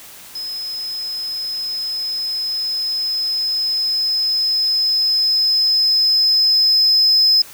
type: tone with level ramp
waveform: sine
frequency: 5100 Hz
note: D#8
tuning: 42 cents sharp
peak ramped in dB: -24 to -7 dBFS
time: 0.35-7.42 s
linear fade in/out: 5 ms
effects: tanh soft clip ceiling -9 dBFS + white hiss -39 dBFS RMS until 7.53 s

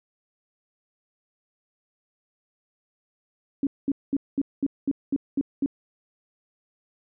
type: tone bursts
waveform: sine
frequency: 277.2 Hz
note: C#4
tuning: in tune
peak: -20 dBFS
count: 9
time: 3.63-5.661 s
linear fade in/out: 2 ms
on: 39 ms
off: 210 ms
effects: none

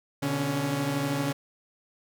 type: tone cluster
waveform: sawtooth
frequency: 124.1 / 145.4 / 278.1 Hz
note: B2 / D3 / C#4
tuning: +9 / -17 / +6 cents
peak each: -32 / -26 / -25 dBFS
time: 0.22-1.33 s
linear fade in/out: 10 ms
effects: none

